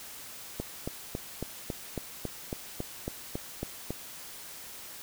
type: click train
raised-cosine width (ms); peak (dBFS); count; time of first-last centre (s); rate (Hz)
2; -19; 13; 0.6-3.906; 3.63
effects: white hiss -45 dBFS RMS until 5.02 s